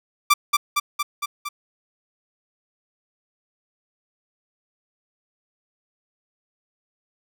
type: tone with echo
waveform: sawtooth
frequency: 1174 Hz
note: D6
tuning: 1 cent flat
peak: -8 dBFS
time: 0.3-0.34 s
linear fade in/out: 10 ms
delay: 230 ms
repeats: 5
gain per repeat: -3 dB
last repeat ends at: 1.49 s
effects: none